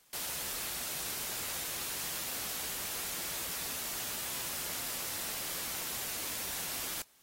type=noise; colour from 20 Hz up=white; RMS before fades=-38 dBFS; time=0.13-7.02 s; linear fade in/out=2 ms; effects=white hiss -65 dBFS RMS until 7.22 s + AAC 48 kbps